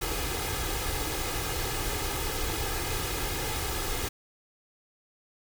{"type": "noise with comb filter", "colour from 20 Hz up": "pink", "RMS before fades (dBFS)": -31, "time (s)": [0.01, 4.09], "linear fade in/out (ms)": 10, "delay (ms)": 2.4, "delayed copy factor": 0.65, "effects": []}